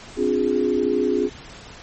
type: chord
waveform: sine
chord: D half-diminished seventh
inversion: third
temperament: equal with one note detuned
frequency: 261.6 / 293.7 / 355.9 / 415.3 Hz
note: C4 / D4 / F4 / Ab4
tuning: 0 / 0 / +33 / 0 cents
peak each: -24 / -26 / -23 / -21 dBFS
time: 0.16-1.3 s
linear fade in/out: 50 ms
effects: pink hiss -41 dBFS RMS until 1.82 s + MP3 32 kbps